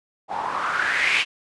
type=noise with low-pass filter sweep; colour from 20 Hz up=blue; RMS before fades=-23 dBFS; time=0.28-1.25 s; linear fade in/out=50 ms; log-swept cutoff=780 to 2700 Hz; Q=4.8; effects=resampled to 24000 Hz